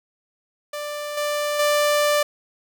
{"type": "tone with level steps", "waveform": "sawtooth", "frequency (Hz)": 590, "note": "D5", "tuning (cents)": 8, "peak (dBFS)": [-24, -18, -13], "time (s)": [0.73, 2.23], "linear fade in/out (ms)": 5, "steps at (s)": [1.17, 1.59], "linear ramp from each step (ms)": 5, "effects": ["9-bit"]}